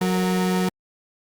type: tone pair together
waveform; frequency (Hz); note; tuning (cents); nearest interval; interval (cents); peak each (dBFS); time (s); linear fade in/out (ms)
35% pulse; 183.8 / 463.1; F#3 / A#4; -11 / -11; octave + major third; 1600; -18 / -27; 0.01-0.69; 5
effects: Opus 48 kbps